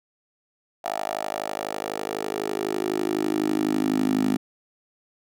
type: tone with high-pass filter sweep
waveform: 10% pulse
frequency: 52 Hz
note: G#1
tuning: 3 cents sharp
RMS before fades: -26 dBFS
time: 0.84-4.37 s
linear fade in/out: 10 ms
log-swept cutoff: 680 to 240 Hz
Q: 4.5
effects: none